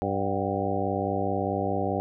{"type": "harmonic tone with a mistuned harmonic", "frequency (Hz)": 98, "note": "G2", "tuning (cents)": 0, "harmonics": [1, 2, 3, 4, 5, 6, 7, 8], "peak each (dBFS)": [-33, -33, -33, -33, -33, -33, -33, -33], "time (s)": [0.02, 2], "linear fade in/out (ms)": 0, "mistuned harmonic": 7, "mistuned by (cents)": 82, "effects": []}